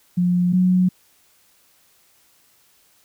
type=tone pair in turn; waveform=sine; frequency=177.9 / 182.8 Hz; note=F3 / F#3; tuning=+32 / -21 cents; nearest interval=unison; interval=47 cents; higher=second; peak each=-15 / -13 dBFS; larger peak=second; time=0.17-0.53 / 0.53-0.89 s; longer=neither; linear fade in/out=10 ms; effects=white hiss -58 dBFS RMS until 3.04 s